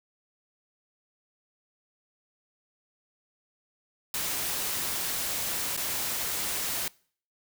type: noise with dropouts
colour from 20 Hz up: white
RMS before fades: -31 dBFS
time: 4.14-6.88 s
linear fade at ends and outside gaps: 1 ms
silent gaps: 5.765-5.775 s
effects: noise-tail reverb RT60 0.5 s tail -24 dB re dry